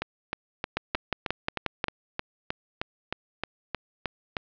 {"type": "two click trains", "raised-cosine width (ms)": 0.3, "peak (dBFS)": [-12, -9], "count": [15, 7], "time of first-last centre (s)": [[0.02, 4.368], [0.77, 1.841]], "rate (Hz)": [3.22, 5.6], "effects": ["low-pass 4000 Hz 12 dB/octave"]}